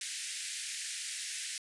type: band-pass noise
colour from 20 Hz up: white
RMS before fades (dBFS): -40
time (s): 0.01-1.58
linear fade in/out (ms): 2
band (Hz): 1700 to 10000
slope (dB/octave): 48
effects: resampled to 24000 Hz